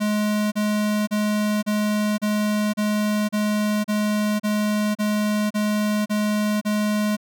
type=tone bursts; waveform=square; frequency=210.4 Hz; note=G#3; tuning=23 cents sharp; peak=-20 dBFS; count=13; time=0-7.168 s; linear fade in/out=20 ms; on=520 ms; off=34 ms; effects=none